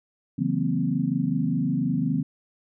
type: tone cluster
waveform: sine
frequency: 138.1 / 163.8 / 188.1 / 236.9 / 262.3 Hz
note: C#3 / E3 / F#3 / A#3 / C4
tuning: -6 / -11 / +29 / +28 / +4 cents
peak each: -30 / -27 / -30 / -28 / -27 dBFS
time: 0.38-2.23 s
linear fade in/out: 10 ms
effects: none